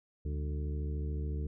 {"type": "harmonic tone with a mistuned harmonic", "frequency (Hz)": 73.9, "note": "D2", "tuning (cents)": 11, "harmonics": [1, 2, 3, 4, 5, 6], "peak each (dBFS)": [-33, -41, -48, -48, -49, -49], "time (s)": [0.25, 1.47], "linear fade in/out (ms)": 5, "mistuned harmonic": 3, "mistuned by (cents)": -110, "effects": []}